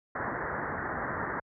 white low-pass noise, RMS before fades -34 dBFS, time 0.15-1.4 s, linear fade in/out 5 ms, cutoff 1900 Hz, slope 96 dB/octave, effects high-pass 60 Hz 12 dB/octave

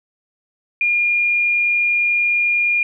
sine tone, 2417 Hz, D7, 49 cents sharp, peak -14 dBFS, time 0.81-2.83 s, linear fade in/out 2 ms, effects none

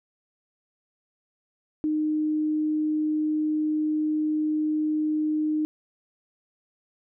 sine tone, 306.9 Hz, D#4, 24 cents flat, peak -22 dBFS, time 1.84-5.65 s, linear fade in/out 0 ms, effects none

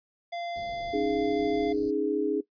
square tone, 690 Hz, F5, 21 cents flat, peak -33 dBFS, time 0.32-1.73 s, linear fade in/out 10 ms
pink band-stop noise, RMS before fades -46 dBFS, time 0.55-1.91 s, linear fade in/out 10 ms, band 660 to 4300 Hz, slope 96 dB/octave
sine chord, C# suspended second, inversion none, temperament equal, 277.2 / 311.1 / 415.3 Hz, C#4 / D#4 / G#4, 0 / 0 / 0 cents, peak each -31 / -29 / -27 dBFS, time 0.93-2.41 s, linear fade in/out 10 ms
effects noise-tail reverb RT60 0.1 s tail -17 dB re dry + resampled to 11025 Hz

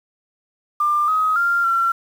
sine tone with pitch steps, 1194 / 1264 / 1391 / 1361 Hz, D6 / D#6 / F6 / F6, +28 / +27 / -7 / -45 cents, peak -15 dBFS, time 0.8-1.92 s, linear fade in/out 5 ms, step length 280 ms, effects 7-bit

